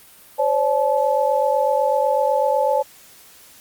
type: tone cluster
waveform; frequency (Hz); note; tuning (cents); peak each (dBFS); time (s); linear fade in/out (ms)
sine; 526 / 574 / 864; C5 / D5 / A5; +9 / -40 / -32; -20; 0.38-2.83; 20
effects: white hiss -47 dBFS RMS until 3.6 s + Opus 32 kbps